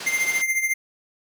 white band-pass noise, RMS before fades -35 dBFS, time 0-0.42 s, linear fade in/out 5 ms, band 160 to 5100 Hz, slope 12 dB/octave
square tone with tremolo, 2096 Hz, C7, 2 cents sharp, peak -18 dBFS, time 0.06-0.74 s, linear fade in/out 10 ms, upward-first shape triangle, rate 14 Hz, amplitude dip 75%
effects none

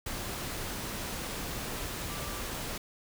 sine tone in noise, 1174.7 Hz, D6, in tune, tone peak -46 dBFS, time 2.09-2.41 s, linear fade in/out 5 ms, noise pink, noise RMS -37 dBFS, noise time 0.06-2.78 s, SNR -12 dB, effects none

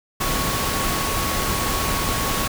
sine tone in noise, 1108.7 Hz, C#6, in tune, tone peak -28 dBFS, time 0.2-2.48 s, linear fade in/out 10 ms, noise pink, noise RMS -23 dBFS, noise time 0.2-2.48 s, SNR -8 dB, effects none

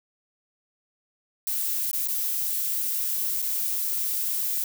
violet noise with dropouts, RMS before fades -27 dBFS, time 1.47-4.64 s, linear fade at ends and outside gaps 2 ms, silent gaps 1.914-1.931 / 2.076-2.083 / 3.419-3.424 s, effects none

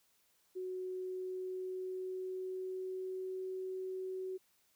sine tone with pitch glide, 370 to 374.9 Hz, F#4 to F#4, 0 to +23 cents, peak -38 dBFS, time 0.55-4.38 s, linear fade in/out 20 ms, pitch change +23 cents, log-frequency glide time 0.83-3.48 s, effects white hiss -73 dBFS RMS until 4.75 s

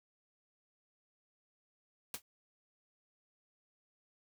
white noise with exponential decay, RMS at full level -36 dBFS, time 2.14-2.22 s, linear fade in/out 2 ms, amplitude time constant 17 ms, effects none

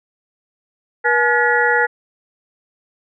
sine tone cluster, 480.8 / 851 / 1434 / 1704 / 1930 Hz, B4 / G#5 / F6 / G#6 / B6, -46 / +42 / +45 / +44 / -40 cents, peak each -19 dBFS, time 1.04-1.87 s, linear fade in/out 20 ms, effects none

